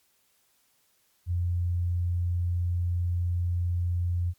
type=tone; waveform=sine; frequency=87.7 Hz; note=F2; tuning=8 cents sharp; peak=-24 dBFS; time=1.26-4.34 s; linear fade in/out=50 ms; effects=white hiss -68 dBFS RMS until 4.38 s + MP3 96 kbps